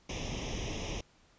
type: noise with comb filter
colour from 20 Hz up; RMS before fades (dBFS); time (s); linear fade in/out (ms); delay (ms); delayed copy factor
pink; -37; 0.09-1.01; 5; 0.34; +0.85
effects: pink hiss -65 dBFS RMS until 1.38 s + resampled to 16000 Hz